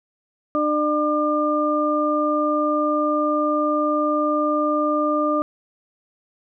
harmonic tone, 300 Hz, D4, 37 cents sharp, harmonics 1 / 2 / 4, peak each -22 / -22 / -22 dBFS, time 0.55-5.42 s, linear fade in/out 0 ms, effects none

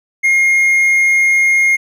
triangle tone, 2137 Hz, C7, 36 cents sharp, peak -7 dBFS, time 0.23-1.77 s, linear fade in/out 20 ms, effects none

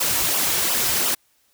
white noise with flanger, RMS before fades -21 dBFS, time 0-1.15 s, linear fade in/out 10 ms, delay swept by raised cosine 0.47 to 4.97 ms, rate 2.8 Hz, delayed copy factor -0.6, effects white hiss -63 dBFS RMS until 1.53 s

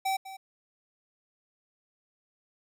square tone with echo, 770 Hz, G5, 31 cents flat, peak -27 dBFS, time 0.05-0.17 s, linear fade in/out 10 ms, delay 200 ms, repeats 1, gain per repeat -14 dB, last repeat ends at 0.37 s, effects none

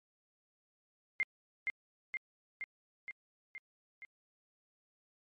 sine tone with echo, 2100 Hz, C7, 6 cents sharp, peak -28 dBFS, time 1.2-1.23 s, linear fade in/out 0 ms, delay 470 ms, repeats 6, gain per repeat -3 dB, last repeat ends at 4.05 s, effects MP3 48 kbps

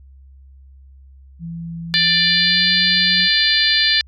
sine tone with pitch glide, 167.2 to 179.2 Hz, E3 to F3, +25 to +45 cents, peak -26 dBFS, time 1.39-3.29 s, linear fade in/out 50 ms, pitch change +120 cents, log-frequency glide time 2.05-2.68 s
harmonic tone, 590 Hz, D5, 8 cents sharp, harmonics 3 / 4 / 5 / 6 / 7 / 8, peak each -19 / -24 / -23 / -19 / -18 / -20 dBFS, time 1.94-4.01 s, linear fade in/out 0 ms
effects added 67 Hz sine -41 dBFS peak until 4.07 s + AAC 64 kbps

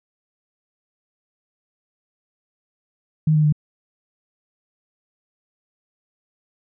sine tone with pitch steps, 155.56 / 152.71 / 149.91 Hz, D#3 / D#3 / D3, 0 / -32 / +36 cents, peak -13 dBFS, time 3.27-3.525 s, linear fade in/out 5 ms, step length 85 ms, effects none

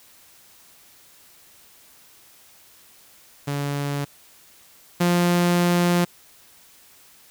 sawtooth tone pair in turn, 142.6 / 175.15 Hz, C#3 / F3, +49 / +5 cents, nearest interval major third, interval 356 cents, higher second, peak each -20 / -13 dBFS, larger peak second, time 3.47-4.05 / 5-6.05 s, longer second, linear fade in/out 10 ms, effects white hiss -52 dBFS RMS until 7.3 s

